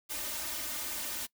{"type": "noise with comb filter", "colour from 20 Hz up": "white", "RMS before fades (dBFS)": -37, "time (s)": [0.09, 1.27], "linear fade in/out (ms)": 20, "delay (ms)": 3.3, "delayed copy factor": 0.8, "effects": ["noise-tail reverb RT60 0.1 s tail -21 dB re dry"]}